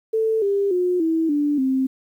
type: tone with pitch steps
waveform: sine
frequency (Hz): 443.1 / 399.3 / 359.9 / 324.4 / 292.3 / 263.5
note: A4 / G4 / F#4 / E4 / D4 / C4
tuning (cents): +12 / +32 / -48 / -28 / -8 / +12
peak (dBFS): -17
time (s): 0.13-1.87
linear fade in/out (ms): 10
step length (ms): 290
effects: 9-bit